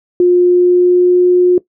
sine tone with pitch glide, 356 to 359.1 Hz, F4 to F4, +33 to +48 cents, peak -5 dBFS, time 0.2-1.58 s, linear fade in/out 2 ms, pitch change +15 cents, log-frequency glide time 0.41-1.22 s, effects noise-tail reverb RT60 0.1 s tail -18 dB re dry

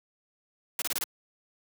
white noise bursts, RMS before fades -30 dBFS, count 5, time 0.79-1.039 s, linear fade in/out 2 ms, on 29 ms, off 26 ms, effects high-pass 150 Hz 12 dB/octave

